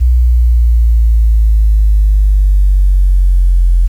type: exponential sweep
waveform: sine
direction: down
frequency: 61.74 to 43 Hz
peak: -4 dBFS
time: 0-3.88 s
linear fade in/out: 20 ms
effects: tanh soft clip ceiling 0 dBFS + 7-bit